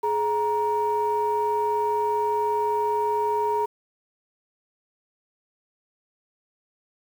sine tone pair together, 422.1 / 939.4 Hz, G#4 / A#5, +28 / +13 cents, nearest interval octave + major second, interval 1385 cents, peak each -24 / -22 dBFS, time 0.03-3.66 s, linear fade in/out 10 ms, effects tanh soft clip ceiling -15 dBFS + 8-bit

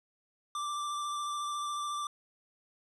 square tone with vibrato, 1176 Hz, D6, 2 cents sharp, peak -34 dBFS, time 0.55-2.07 s, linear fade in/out 2 ms, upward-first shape square, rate 14 Hz, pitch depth 11 cents each way, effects resampled to 24000 Hz

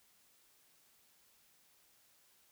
silence, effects white hiss -69 dBFS RMS until 2.51 s

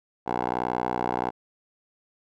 10% pulse tone with band-pass filter, 61.4 Hz, B1, 9 cents flat, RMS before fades -28 dBFS, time 0.26-1.31 s, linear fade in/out 20 ms, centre 730 Hz, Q 2.5, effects none

